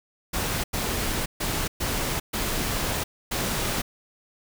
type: noise bursts at uneven times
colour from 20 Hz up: pink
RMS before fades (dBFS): -27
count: 6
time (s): 0.33-0.64 / 0.73-1.26 / 1.4-1.68 / 1.8-2.2 / 2.33-3.04 / 3.31-3.82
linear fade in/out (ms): 10
effects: none